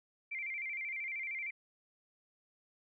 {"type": "tone with vibrato", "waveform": "sine", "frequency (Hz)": 2217, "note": "C#7", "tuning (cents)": 0, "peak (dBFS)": -37, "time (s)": [0.31, 1.51], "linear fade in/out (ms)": 10, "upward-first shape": "square", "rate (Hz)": 13, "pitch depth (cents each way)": 91, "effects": []}